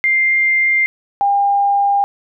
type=tone pair in turn; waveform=sine; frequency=2101 / 803.1 Hz; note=C7 / G5; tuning=+7 / +42 cents; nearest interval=octave + perfect fourth; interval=1665 cents; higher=first; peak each=-11 dBFS; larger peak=neither; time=0.04-0.86 / 1.21-2.04 s; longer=second; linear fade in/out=0 ms; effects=none